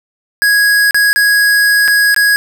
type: tone with dropouts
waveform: square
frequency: 1659 Hz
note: G#6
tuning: 2 cents flat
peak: -8 dBFS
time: 0.42-2.36 s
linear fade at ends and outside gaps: 0 ms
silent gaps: 0.909-0.945 / 1.13-1.16 / 1.878-1.882 / 2.145-2.163 s
effects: none